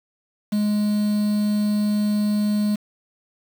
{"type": "tone with quantisation", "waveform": "triangle", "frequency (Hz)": 209, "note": "G#3", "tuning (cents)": 11, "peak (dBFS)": -16, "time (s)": [0.52, 2.76], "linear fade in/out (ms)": 10, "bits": 6, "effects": []}